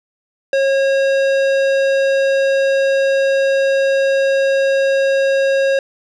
sine tone with tanh clipping, 544 Hz, C#5, 33 cents flat, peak -14 dBFS, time 0.53-5.79 s, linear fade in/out 2 ms, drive 16 dB, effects none

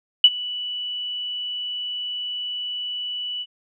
sine tone with ADSR envelope, 2960 Hz, F#7, in tune, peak -5 dBFS, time 0.24-3.46 s, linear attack 3 ms, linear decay 46 ms, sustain -21 dB, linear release 47 ms, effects none

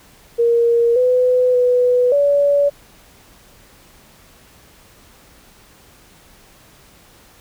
sine tone with pitch steps, 468.8 / 502 / 494.8 / 571 Hz, A#4 / B4 / B4 / D5, +10 / +28 / +3 / -49 cents, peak -11 dBFS, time 0.38-2.7 s, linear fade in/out 20 ms, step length 580 ms, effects pink hiss -48 dBFS RMS until 7.4 s

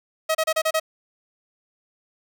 sawtooth tone bursts, 636 Hz, D#5, 38 cents sharp, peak -15 dBFS, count 6, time 0.29-0.799 s, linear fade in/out 10 ms, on 59 ms, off 31 ms, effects none

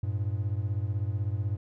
triangle beating tone pair, 97.4 / 113.4 Hz, G2 / A#2, -11 / -47 cents, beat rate 16 Hz, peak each -27 / -30 dBFS, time 0.03-1.57 s, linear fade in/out 5 ms, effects none

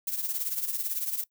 violet noise with tremolo, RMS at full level -28 dBFS, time 0.07-1.24 s, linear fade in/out 5 ms, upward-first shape triangle, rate 18 Hz, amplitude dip 75%, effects noise-tail reverb RT60 0.1 s tail -20 dB re dry

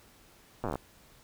slowing click train, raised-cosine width 1 ms, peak -19 dBFS, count 11, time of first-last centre 0.64-0.756 s, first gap 8 ms, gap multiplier 1.08, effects pink hiss -59 dBFS RMS until 1.23 s

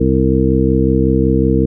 harmonic tone, 65.41 Hz, C2, in tune, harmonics 1 / 2 / 3 / 4 / 5 / 7, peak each -17 / -17 / -17 / -17 / -17 / -17 dBFS, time 0-1.66 s, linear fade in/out 10 ms, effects none

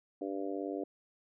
harmonic tone, 98 Hz, G2, in tune, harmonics 3 / 4 / 5 / 6 / 7, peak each -38 / -40 / -42 / -44 / -45 dBFS, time 0.21-0.84 s, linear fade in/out 5 ms, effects none

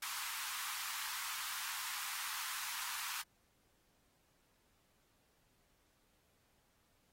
pink high-pass noise, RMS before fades -43 dBFS, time 0.02-3.22 s, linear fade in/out 5 ms, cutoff 930 Hz, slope 48 dB/octave, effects pink hiss -75 dBFS RMS until 7.12 s + AAC 48 kbps

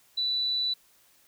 sine tone, 3967 Hz, B7, 7 cents sharp, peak -25 dBFS, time 0.17-0.74 s, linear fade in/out 10 ms, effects white hiss -62 dBFS RMS until 1.27 s

